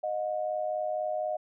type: tone pair together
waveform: sine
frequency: 618.9 / 723 Hz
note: D#5 / F#5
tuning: -9 / -40 cents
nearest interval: minor third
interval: 269 cents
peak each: -30 / -33 dBFS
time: 0.03-1.37 s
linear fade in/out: 10 ms
effects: none